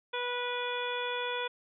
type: harmonic tone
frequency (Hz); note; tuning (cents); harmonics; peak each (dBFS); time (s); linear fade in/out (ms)
489.7; B4; -15; 1 / 2 / 3 / 4 / 5 / 6 / 7; -36 / -37 / -39 / -45 / -40 / -50 / -39; 0.13-1.48; 10
effects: none